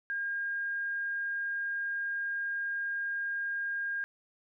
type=tone; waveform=sine; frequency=1615 Hz; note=G#6; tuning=49 cents flat; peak=-31 dBFS; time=0.1-4.04 s; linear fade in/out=0 ms; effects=none